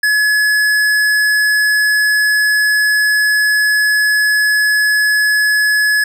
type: tone with tanh clipping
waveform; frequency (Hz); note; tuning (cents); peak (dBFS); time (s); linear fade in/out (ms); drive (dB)
sine; 1700; G#6; +40; -12; 0.03-6.04; 5; 17
effects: none